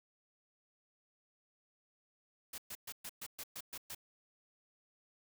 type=noise bursts; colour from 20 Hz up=white; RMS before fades=-45 dBFS; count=9; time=2.53-3.949 s; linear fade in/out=5 ms; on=51 ms; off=120 ms; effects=none